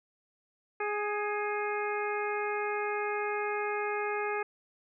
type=harmonic tone with a mistuned harmonic; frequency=415.3 Hz; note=G#4; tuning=in tune; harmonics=1 / 2 / 3 / 4 / 5 / 6; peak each=-33 / -36 / -38 / -39 / -40 / -41 dBFS; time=0.8-4.43 s; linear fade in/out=5 ms; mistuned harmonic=5; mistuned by=+40 cents; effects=none